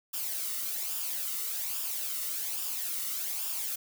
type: noise with flanger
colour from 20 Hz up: blue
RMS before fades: -34 dBFS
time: 0.13-3.76 s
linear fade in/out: 10 ms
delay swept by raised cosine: 0.48 to 1.24 ms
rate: 1.2 Hz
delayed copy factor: -0.55
effects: none